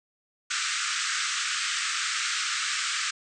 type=band-pass noise; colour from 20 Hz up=pink; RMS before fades=-29 dBFS; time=0.5-3.11 s; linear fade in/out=10 ms; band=1200 to 8400 Hz; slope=96 dB/octave; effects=none